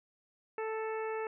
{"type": "harmonic tone", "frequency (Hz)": 440.3, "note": "A4", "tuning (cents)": 1, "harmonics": [1, 2, 3, 4, 5, 6], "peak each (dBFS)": [-35, -41, -45, -47, -49, -51], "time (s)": [0.58, 1.27], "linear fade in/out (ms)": 2, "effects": []}